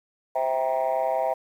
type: chord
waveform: sine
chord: C dominant seventh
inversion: none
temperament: just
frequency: 523.3 / 654.1 / 784.9 / 941.9 Hz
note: C5 / E5 / G5 / Bb5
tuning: 0 / -14 / +2 / +18 cents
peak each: -27 / -24 / -26 / -30 dBFS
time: 0.35-1.34 s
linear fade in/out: 10 ms
effects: tanh soft clip ceiling -16 dBFS + 9-bit